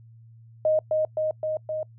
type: tone with echo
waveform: sine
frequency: 622.3 Hz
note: D#5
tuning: in tune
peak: -18 dBFS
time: 0.65-0.79 s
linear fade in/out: 2 ms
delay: 260 ms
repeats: 4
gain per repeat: -2 dB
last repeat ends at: 1.83 s
effects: noise-tail reverb RT60 0.1 s tail -26 dB re dry + added 114 Hz sine -47 dBFS peak until 1.98 s